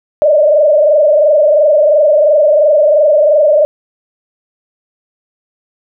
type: tone with frequency modulation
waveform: sine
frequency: 600 Hz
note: D5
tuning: 37 cents sharp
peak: -5 dBFS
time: 0.22-3.65 s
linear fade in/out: 0 ms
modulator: 22.9 Hz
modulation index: 1.4
effects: none